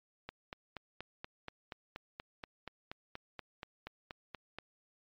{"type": "click train", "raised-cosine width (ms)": 0.3, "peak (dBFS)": -26, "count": 19, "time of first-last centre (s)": [0.29, 4.586], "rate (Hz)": 4.19, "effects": ["low-pass 5000 Hz 12 dB/octave", "MP3 64 kbps"]}